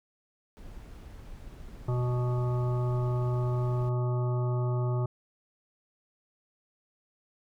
brown noise, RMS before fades -45 dBFS, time 0.57-3.89 s, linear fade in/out 0 ms
harmonic tone, 123.47 Hz, B2, in tune, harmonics 1 / 3 / 5 / 7 / 9 / 10, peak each -26 / -36 / -40 / -43 / -45 / -46 dBFS, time 1.88-5.06 s, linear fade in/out 5 ms
effects none

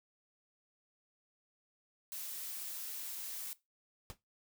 blue noise, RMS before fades -43 dBFS, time 2.12-3.53 s, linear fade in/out 0 ms
pink noise with exponential decay, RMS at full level -43 dBFS, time 4.1-4.17 s, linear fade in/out 0 ms, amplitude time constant 15 ms
effects noise-tail reverb RT60 0.2 s tail -18 dB re dry

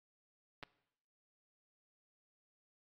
clicks, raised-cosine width 0.3 ms, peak -30 dBFS, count 2, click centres 0.628 / 0.635 s, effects noise-tail reverb RT60 0.8 s tail -20 dB re dry + AAC 32 kbps

